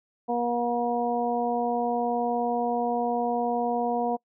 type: harmonic tone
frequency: 239.3 Hz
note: A#3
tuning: 46 cents sharp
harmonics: 1 / 2 / 3 / 4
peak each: -30 / -29 / -27 / -33 dBFS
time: 0.28-4.17 s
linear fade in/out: 20 ms
effects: noise-tail reverb RT60 0.1 s tail -26 dB re dry